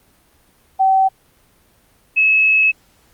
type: tone pair in turn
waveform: sine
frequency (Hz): 767 / 2585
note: G5 / E7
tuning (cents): -38 / -34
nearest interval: octave + major sixth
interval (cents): 2104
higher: second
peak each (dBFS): -10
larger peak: neither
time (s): 0.79-1.09 / 2.16-2.72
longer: second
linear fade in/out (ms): 20
effects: pink hiss -55 dBFS RMS until 3.13 s + Opus 32 kbps